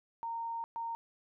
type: tone bursts at uneven times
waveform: sine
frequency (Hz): 922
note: A#5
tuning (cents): -19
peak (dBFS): -35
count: 2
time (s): 0.23-0.64 / 0.76-0.95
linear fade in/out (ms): 0
effects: none